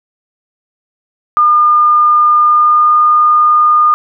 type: tone with pitch glide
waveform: sine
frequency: 1210 to 1218.4 Hz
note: D#6 to D#6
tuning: -49 to -37 cents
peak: -5 dBFS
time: 1.37-3.94 s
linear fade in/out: 0 ms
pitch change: +12 cents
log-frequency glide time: 2.43-2.94 s
effects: none